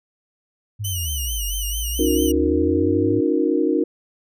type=exponential two-way sweep; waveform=sine; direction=down then up; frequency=108.5 to 47.4 to 108.5 Hz; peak=-24 dBFS; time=0.79-3.21 s; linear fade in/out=20 ms; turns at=1.48 s
type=tone with vibrato; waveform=10% pulse; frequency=2960 Hz; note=F#7; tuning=in tune; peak=-18 dBFS; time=0.84-2.32 s; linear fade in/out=10 ms; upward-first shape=sine; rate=4.5 Hz; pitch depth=80 cents each way
type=chord; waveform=sine; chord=D# minor seventh; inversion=third; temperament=equal with one note detuned; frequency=277.2 / 311.1 / 362.2 / 466.2 Hz; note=C#4 / D#4 / F#4 / A#4; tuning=0 / 0 / -37 / 0 cents; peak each=-23 / -20 / -22 / -23 dBFS; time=1.99-3.84 s; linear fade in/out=5 ms
effects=none